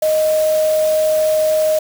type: tone in noise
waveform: sine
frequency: 622 Hz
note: D#5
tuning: 1 cent flat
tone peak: -12 dBFS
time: 0.02-1.79 s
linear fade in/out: 5 ms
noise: white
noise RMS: -29 dBFS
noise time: 0.02-1.79 s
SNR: +14 dB
effects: none